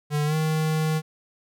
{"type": "tone with pitch glide", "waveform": "square", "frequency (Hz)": [148.5, 156.79], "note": ["D3", "D#3"], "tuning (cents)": [20, 14], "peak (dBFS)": -22, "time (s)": [0.1, 1.02], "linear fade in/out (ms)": 50, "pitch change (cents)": 94, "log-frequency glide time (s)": [0.25, 0.35], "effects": []}